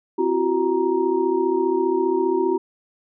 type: tone cluster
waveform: sine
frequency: 262.6 / 342.3 / 377.3 / 937 Hz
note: C4 / F4 / F#4 / A#5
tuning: +6 / -35 / +34 / +9 cents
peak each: -28 / -22 / -20 / -27 dBFS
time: 0.18-2.58 s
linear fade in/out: 10 ms
effects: none